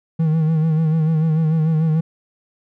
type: tone with vibrato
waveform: triangle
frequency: 158.9 Hz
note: D#3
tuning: 37 cents sharp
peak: -12 dBFS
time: 0.19-2.01 s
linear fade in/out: 10 ms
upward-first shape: sine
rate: 6.8 Hz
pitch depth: 51 cents each way
effects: none